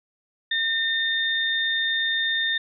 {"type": "tone pair together", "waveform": "sine", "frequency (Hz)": [1817, 3634], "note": ["A#6", "A#7"], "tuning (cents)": [-45, -45], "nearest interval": "octave", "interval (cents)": 1200, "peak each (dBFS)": -24, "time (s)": [0.51, 2.58], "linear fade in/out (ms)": 5, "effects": []}